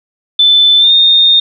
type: tone with pitch glide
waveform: sine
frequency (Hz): 3520 to 3663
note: A7 to A#7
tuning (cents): 0 to -31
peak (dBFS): -4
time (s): 0.39-1.4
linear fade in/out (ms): 5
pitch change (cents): +69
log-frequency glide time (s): 0.78-0.92
effects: none